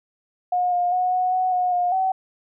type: tone with pitch steps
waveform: sine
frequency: 720 / 710 / 730 / 734 / 741 / 726 / 713 / 758 Hz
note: F#5 / F5 / F#5 / F#5 / F#5 / F#5 / F5 / F#5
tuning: -47 / +28 / -24 / -14 / +2 / -33 / +36 / +42 cents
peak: -18 dBFS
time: 0.52-2.12 s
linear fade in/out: 5 ms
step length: 200 ms
effects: none